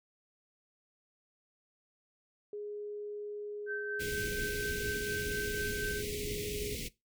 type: tone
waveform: sine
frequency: 415.3 Hz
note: G#4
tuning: in tune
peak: -38 dBFS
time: 2.53-6.75 s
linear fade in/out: 2 ms
type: tone with tremolo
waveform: sine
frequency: 1549 Hz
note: G6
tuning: 21 cents flat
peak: -35 dBFS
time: 3.66-6.03 s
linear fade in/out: 50 ms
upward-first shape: sine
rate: 4.2 Hz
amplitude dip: 40%
type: band-stop noise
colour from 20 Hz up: pink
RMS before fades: -39 dBFS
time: 3.99-6.89 s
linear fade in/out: 20 ms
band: 510 to 2000 Hz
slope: 96 dB/octave
effects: noise-tail reverb RT60 0.2 s tail -19 dB re dry